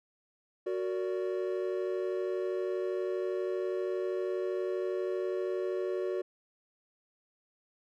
triangle chord, Gb augmented, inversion none, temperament just, 370 / 462.5 / 578.1 Hz, Gb4 / Bb4 / D5, 0 / -14 / -27 cents, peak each -30 / -36 / -36 dBFS, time 0.66-6.22 s, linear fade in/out 10 ms, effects none

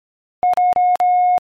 sine tone with dropouts, 722 Hz, F#5, 43 cents flat, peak -9 dBFS, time 0.43-1.38 s, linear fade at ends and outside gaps 0 ms, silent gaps 0.535-0.573 / 0.729-0.761 / 0.956-1.001 s, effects tanh soft clip ceiling -8 dBFS + MP3 64 kbps

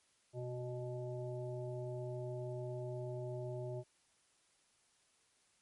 harmonic tone with a mistuned harmonic, 123.47 Hz, B2, in tune, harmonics 1 / 3 / 5 / 7, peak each -42 / -45 / -46 / -58 dBFS, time 0.33-3.84 s, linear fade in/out 50 ms, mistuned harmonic 1, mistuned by +31 cents, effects white hiss -73 dBFS RMS until 5.61 s + MP3 48 kbps

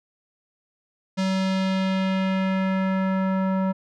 square tone with low-pass filter sweep, 190 Hz, F#3, 46 cents sharp, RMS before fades -23 dBFS, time 1.17-3.73 s, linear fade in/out 20 ms, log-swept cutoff 5500 to 1100 Hz, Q 1.3, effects none

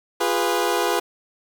20% pulse chord, F diminished, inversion none, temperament equal with one note detuned, 349.2 / 410.1 / 493.9 Hz, F4 / Ab4 / Cb5, 0 / -22 / 0 cents, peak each -19 dBFS, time 0.2-1 s, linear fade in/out 10 ms, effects 7-bit

